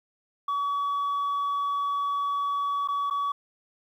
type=tone with dropouts; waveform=sine; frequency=1135 Hz; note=C#6; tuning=41 cents sharp; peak=-22 dBFS; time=0.48-3.32 s; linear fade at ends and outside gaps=5 ms; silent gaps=2.876-2.885 / 3.1-3.108 s; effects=tanh soft clip ceiling -24 dBFS + 10-bit